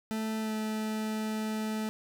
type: tone with pitch glide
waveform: 40% pulse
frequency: 219.5 to 217.1 Hz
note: A3 to A3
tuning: -4 to -23 cents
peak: -30 dBFS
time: 0.11-1.89 s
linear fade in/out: 0 ms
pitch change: -19 cents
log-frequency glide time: 0.41-0.53 s
effects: none